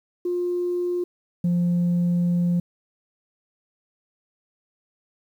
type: tone pair in turn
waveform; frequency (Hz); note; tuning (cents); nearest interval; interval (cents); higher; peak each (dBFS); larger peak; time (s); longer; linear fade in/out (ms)
sine; 354.2 / 174.71; F4 / F3; +24 / +1; octave; 1223; first; -21 / -16; second; 0.25-1.04 / 1.44-2.6; second; 5
effects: tanh soft clip ceiling -17 dBFS + 9-bit